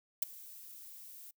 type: noise with ADSR envelope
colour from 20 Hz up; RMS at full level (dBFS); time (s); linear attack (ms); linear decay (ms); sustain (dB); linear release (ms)
violet; -28; 0.22-1.31; 5; 14; -23; 5
effects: noise-tail reverb RT60 0.1 s tail -24 dB re dry